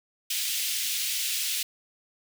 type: high-pass noise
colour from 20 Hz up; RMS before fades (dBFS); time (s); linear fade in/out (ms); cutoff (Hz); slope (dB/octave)
pink; -29; 0.3-1.63; 5; 2600; 24
effects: none